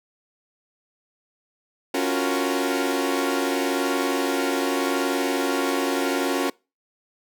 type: chord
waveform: sawtooth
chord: Gb major seventh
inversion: second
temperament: equal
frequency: 277.2 / 349.2 / 370 / 466.2 Hz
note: Db4 / F4 / Gb4 / Bb4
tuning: 0 / 0 / 0 / 0 cents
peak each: -21 / -24 / -24 / -25 dBFS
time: 1.94-6.5 s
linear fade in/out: 5 ms
effects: noise-tail reverb RT60 0.3 s tail -26 dB re dry